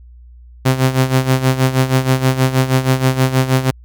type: tone with tremolo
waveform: sawtooth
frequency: 130.6 Hz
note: C3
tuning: 3 cents flat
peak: -5 dBFS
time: 0.65-3.71 s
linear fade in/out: 10 ms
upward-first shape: sine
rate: 6.3 Hz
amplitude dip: 75%
effects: added 60 Hz sine -37 dBFS peak until 3.84 s